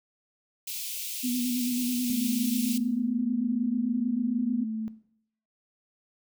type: high-pass noise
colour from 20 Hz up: white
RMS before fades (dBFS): -35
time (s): 0.67-2.78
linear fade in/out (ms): 5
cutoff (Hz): 2400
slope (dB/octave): 48
type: tone with vibrato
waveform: sine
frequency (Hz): 246.6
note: B3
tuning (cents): -2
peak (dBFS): -26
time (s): 1.23-4.65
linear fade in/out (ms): 20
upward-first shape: square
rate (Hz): 9.2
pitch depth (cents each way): 32
type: tone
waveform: sine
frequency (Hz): 220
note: A3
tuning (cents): 0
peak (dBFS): -31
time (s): 2.1-4.88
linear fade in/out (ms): 0
effects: noise-tail reverb RT60 0.7 s tail -17 dB re dry